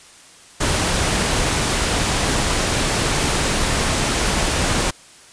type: noise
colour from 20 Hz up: pink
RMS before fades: -19 dBFS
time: 0.6-4.91 s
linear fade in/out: 10 ms
effects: white hiss -45 dBFS RMS until 5.32 s + resampled to 22050 Hz